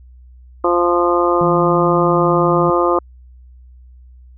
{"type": "harmonic tone", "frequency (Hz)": 174.4, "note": "F3", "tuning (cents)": -2, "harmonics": [2, 3, 4, 5, 6, 7], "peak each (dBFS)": [-16, -18, -22, -24, -20, -19], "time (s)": [0.64, 2.99], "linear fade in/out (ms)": 5}
{"type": "tone with pitch glide", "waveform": "sine", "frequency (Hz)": [165.1, 162.45], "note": ["E3", "E3"], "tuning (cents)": [3, -25], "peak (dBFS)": -18, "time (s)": [1.41, 2.7], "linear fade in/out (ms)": 0, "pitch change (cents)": -28, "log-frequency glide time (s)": [2.02, 2.26]}
{"effects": ["added 62 Hz sine -39 dBFS peak until 4.37 s"]}